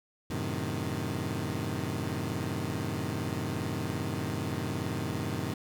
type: chord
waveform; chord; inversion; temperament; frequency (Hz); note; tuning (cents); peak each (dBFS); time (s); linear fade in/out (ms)
20% pulse; F# diminished seventh; none; equal; 92.5 / 110 / 130.81 / 155.56; F#2 / A2 / C3 / Eb3; 0 / 0 / 0 / 0; -32; 0.3-5.54; 5
effects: none